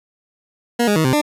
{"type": "tone with pitch steps", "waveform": "20% pulse", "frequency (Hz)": [237.9, 206.8, 158.8, 130.1, 297.7], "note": ["A#3", "G#3", "D#3", "C3", "D4"], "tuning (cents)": [35, -7, 36, -9, 24], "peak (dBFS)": -9, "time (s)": [0.79, 1.215], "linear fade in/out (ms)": 10, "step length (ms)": 85, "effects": ["resampled to 32000 Hz"]}